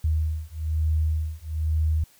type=beating tone pair; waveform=sine; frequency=77.78 / 78.88 Hz; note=D#2 / D#2; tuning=0 / +24 cents; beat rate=1.1 Hz; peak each=-25 dBFS; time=0.04-2.04 s; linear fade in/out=5 ms; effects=white hiss -57 dBFS RMS until 2.19 s